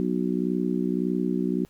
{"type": "harmonic tone", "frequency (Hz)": 61.74, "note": "B1", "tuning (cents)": 0, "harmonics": [3, 4, 5, 6], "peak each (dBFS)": [-27, -28, -29, -30], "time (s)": [0, 1.65], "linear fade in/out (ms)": 0, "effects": ["pink hiss -61 dBFS RMS until 1.69 s"]}